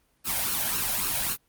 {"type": "noise with flanger", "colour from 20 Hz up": "white", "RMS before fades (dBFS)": -27, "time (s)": [0.24, 1.37], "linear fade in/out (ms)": 50, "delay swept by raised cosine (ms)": [0.72, 1.29], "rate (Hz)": 3.7, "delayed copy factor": 0.65, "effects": ["pink hiss -68 dBFS RMS until 1.48 s", "Opus 32 kbps"]}